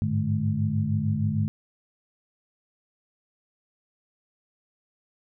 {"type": "tone cluster", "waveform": "sine", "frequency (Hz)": [100.1, 106.6, 149.8, 212.8], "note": ["G2", "G#2", "D3", "G#3"], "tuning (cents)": [37, 46, 35, 42], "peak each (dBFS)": -28, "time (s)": [0.02, 1.48], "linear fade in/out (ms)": 0, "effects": []}